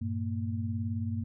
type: tone cluster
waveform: sine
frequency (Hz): 96.9 / 115.6 / 230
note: G2 / A#2 / A#3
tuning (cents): -20 / -14 / -23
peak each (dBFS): -32 / -38 / -35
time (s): 0.01-1.24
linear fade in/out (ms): 10
effects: none